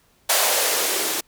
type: noise with band-pass filter sweep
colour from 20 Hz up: violet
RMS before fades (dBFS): -21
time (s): 0.29-1.21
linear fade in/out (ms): 10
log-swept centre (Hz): 670 to 310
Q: 2.8
effects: pink hiss -60 dBFS RMS until 1.27 s